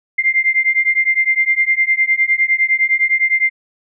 sine beating tone pair, 2093 / 2102.8 Hz, C7 / C7, 0 / +8 cents, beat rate 9.8 Hz, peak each -15 dBFS, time 0.18-3.5 s, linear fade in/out 10 ms, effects none

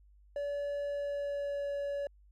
triangle tone with pitch glide, 573 to 567.7 Hz, D5 to C#5, -43 to +41 cents, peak -31 dBFS, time 0.36-2.07 s, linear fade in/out 2 ms, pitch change -16 cents, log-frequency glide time 0.85-1.71 s, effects added 50 Hz sine -58 dBFS peak until 2.31 s

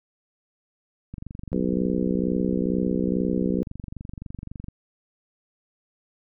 click train, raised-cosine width 5 ms, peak -23 dBFS, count 85, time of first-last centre 1.14-4.684 s, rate 23.7 Hz
harmonic tone, 62.2 Hz, B1, 13 cents sharp, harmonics 3 / 4 / 5 / 6 / 7 / 8, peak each -25 / -27 / -29 / -31 / -32 / -33 dBFS, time 1.53-3.63 s, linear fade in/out 0 ms
effects none

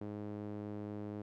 sawtooth tone with band-pass filter, 104.1 Hz, G#2, 5 cents sharp, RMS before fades -43 dBFS, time 0.01-1.22 s, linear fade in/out 5 ms, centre 330 Hz, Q 1.2, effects none

